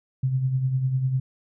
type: tone with tremolo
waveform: sine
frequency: 130.81 Hz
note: C3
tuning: in tune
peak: -18 dBFS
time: 0.23-1.2 s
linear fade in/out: 5 ms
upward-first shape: triangle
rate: 10 Hz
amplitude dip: 60%
effects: none